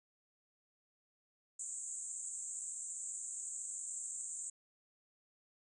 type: band-pass noise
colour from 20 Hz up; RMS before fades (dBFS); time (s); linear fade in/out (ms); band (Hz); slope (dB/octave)
white; -44; 1.59-4.5; 5; 7000 to 8300; 96
effects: none